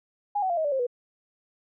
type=tone with pitch steps; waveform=sine; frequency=821 / 752.9 / 690.4 / 633.1 / 580.5 / 532.4 / 488.2 Hz; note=G#5 / F#5 / F5 / D#5 / D5 / C5 / B4; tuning=-20 / +30 / -20 / +30 / -20 / +30 / -20 cents; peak=-23 dBFS; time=0.35-0.868 s; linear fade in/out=10 ms; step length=74 ms; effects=none